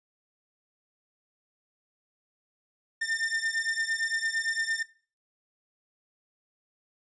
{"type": "beating tone pair", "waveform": "45% pulse", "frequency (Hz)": [1800, 1808.8], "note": ["A6", "A6"], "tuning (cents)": [39, 47], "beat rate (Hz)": 8.8, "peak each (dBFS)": -31, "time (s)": [3.01, 4.83], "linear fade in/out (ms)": 10, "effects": ["noise-tail reverb RT60 0.4 s tail -19 dB re dry", "resampled to 22050 Hz"]}